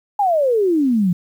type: exponential sweep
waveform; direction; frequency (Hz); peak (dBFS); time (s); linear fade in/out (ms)
sine; down; 845 to 169; -13; 0.19-1.13; 5
effects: 8-bit